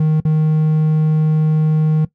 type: tone with dropouts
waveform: triangle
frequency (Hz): 155.56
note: D#3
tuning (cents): 0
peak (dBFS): -9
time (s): 0-2.05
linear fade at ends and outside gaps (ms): 5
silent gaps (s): 0.203-0.25
effects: noise-tail reverb RT60 0.1 s tail -17 dB re dry